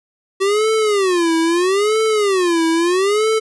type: tone with vibrato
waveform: square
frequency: 379.5 Hz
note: F#4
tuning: 44 cents sharp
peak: -14 dBFS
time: 0.4-3.4 s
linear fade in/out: 20 ms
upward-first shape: sine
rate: 0.77 Hz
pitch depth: 260 cents each way
effects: resampled to 24000 Hz